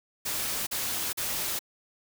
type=noise bursts; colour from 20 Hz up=white; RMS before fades=-31 dBFS; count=3; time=0.25-1.592 s; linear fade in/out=10 ms; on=420 ms; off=41 ms; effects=none